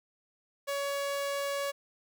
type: tone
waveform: sawtooth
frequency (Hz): 562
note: C#5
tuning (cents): +24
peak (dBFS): -27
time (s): 0.67-1.72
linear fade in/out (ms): 20
effects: none